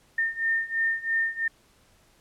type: beating tone pair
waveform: sine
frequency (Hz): 1814 / 1817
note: A#6 / A#6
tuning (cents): -48 / -45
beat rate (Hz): 3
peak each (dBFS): -28 / -26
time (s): 0.18-1.48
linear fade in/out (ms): 5
effects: pink hiss -61 dBFS RMS until 2.2 s + low-pass 12000 Hz 12 dB/octave